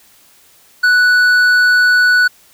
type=tone with hard clipping; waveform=sine; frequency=1480 Hz; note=F#6; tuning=in tune; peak=-9 dBFS; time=0.83-2.28 s; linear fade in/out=10 ms; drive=6 dB; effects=white hiss -48 dBFS RMS until 2.53 s